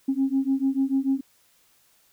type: beating tone pair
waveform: sine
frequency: 266.6 / 273.4 Hz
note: C4 / C#4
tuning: +33 / -24 cents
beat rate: 6.8 Hz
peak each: -23 dBFS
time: 0.08-1.21 s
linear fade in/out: 10 ms
effects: tanh soft clip ceiling -14 dBFS + white hiss -62 dBFS RMS until 2.12 s